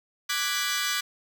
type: chord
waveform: 15% pulse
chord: G# half-diminished seventh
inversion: second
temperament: equal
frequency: 1174.7 / 1480 / 1661.2 / 1975.5 Hz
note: D6 / F#6 / G#6 / B6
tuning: 0 / 0 / 0 / 0 cents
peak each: -25 dBFS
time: 0.29-1.01 s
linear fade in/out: 10 ms
effects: none